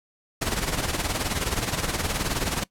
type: noise with tremolo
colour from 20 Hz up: pink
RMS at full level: -24 dBFS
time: 0.41-2.64 s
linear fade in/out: 10 ms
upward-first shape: sine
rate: 19 Hz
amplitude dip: 65%
effects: noise-tail reverb RT60 0.1 s tail -21 dB re dry + low-pass 12000 Hz 12 dB/octave